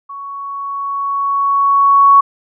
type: tone with level ramp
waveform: sine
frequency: 1115 Hz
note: C#6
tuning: 10 cents sharp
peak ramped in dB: -26 to -3 dBFS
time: 0.09-2.21 s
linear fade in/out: 10 ms
effects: none